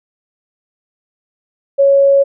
sine tone, 554.4 Hz, C#5, in tune, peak -6 dBFS, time 1.78-2.24 s, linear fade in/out 20 ms, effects none

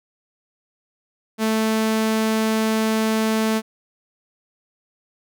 sawtooth tone, 220 Hz, A3, in tune, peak -14 dBFS, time 1.38-3.62 s, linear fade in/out 50 ms, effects none

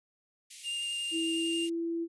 white high-pass noise, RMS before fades -46 dBFS, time 0.5-1.7 s, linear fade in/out 10 ms, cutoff 2100 Hz, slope 48 dB/octave
square tone with vibrato, 2807 Hz, F7, 8 cents sharp, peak -33 dBFS, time 0.63-1.69 s, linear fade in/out 50 ms, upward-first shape sine, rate 11 Hz, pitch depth 10 cents each way
sine tone with pitch glide, 327.5 to 334.6 Hz, E4 to E4, -11 to +26 cents, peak -30 dBFS, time 1.11-2.08 s, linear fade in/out 50 ms, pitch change +37 cents, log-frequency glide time 1.3-1.64 s
effects resampled to 24000 Hz

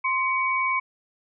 sine tone pair together, 1046.5 / 2255 Hz, C6 / C#7, 0 / +29 cents, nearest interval octave + minor second, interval 1329 cents, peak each -24 / -24 dBFS, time 0.04-0.8 s, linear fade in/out 10 ms, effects none

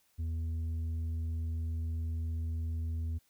triangle tone with tanh clipping, 81.5 Hz, E2, 19 cents flat, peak -33 dBFS, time 0.18-3.19 s, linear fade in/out 20 ms, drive 9 dB, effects white hiss -71 dBFS RMS until 3.29 s

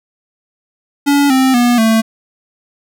square tone with pitch steps, 284.4 / 262.3 / 241.9 / 223.1 Hz, C#4 / C4 / B3 / A3, +45 / +4 / -36 / +24 cents, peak -9 dBFS, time 1.06-2.02 s, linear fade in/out 20 ms, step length 240 ms, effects none

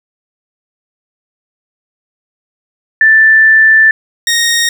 sine / 15% pulse tone pair in turn, 1766 / 1862.8 Hz, A6 / A#6, +6 / -2 cents, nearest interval minor second, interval 92 cents, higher second, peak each -3 dBFS, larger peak neither, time 3.01-3.91 / 4.27-4.69 s, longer first, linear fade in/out 2 ms, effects none

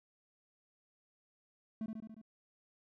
triangle tone with echo, 220 Hz, A3, in tune, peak -34 dBFS, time 1.81-1.86 s, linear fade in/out 2 ms, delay 71 ms, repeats 5, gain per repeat -3 dB, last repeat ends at 2.215 s, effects none

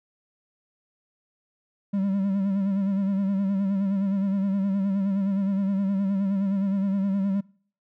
triangle tone with vibrato, 196 Hz, G3, in tune, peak -20 dBFS, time 1.93-7.41 s, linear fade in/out 10 ms, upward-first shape sine, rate 9.6 Hz, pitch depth 54 cents each way, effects noise-tail reverb RT60 0.5 s tail -23 dB re dry

